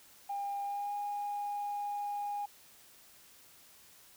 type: tone with pitch glide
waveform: sine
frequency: 804 to 819 Hz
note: G5 to G#5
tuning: +44 to -24 cents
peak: -33 dBFS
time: 0.29-2.46 s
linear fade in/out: 10 ms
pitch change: +32 cents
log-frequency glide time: 0.63-0.94 s
effects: tanh soft clip ceiling -30 dBFS + white hiss -59 dBFS RMS until 4.16 s